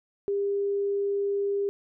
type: tone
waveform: sine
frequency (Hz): 401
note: G4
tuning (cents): +39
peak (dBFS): -24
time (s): 0.28-1.69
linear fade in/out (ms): 0
effects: none